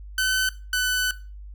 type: tone pair in turn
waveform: sawtooth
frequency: 1519 / 1500.7 Hz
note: F#6 / F#6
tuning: +45 / +24 cents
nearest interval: unison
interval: 21 cents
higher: first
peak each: -17 dBFS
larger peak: neither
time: 0.18-0.49 / 0.73-1.11 s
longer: second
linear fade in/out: 2 ms
effects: noise-tail reverb RT60 0.3 s tail -17 dB re dry + added 50 Hz sine -37 dBFS peak until 1.54 s